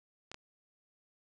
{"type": "clicks", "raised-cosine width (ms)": 0.2, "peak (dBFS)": -27, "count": 2, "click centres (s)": [0.316, 0.344], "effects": ["resampled to 22050 Hz"]}